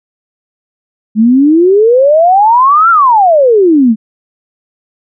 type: exponential two-way sweep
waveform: sine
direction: up then down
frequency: 209.1 to 1396.9 to 209.1 Hz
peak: -3 dBFS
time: 1.15-3.96 s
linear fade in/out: 50 ms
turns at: 2.9 s
effects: none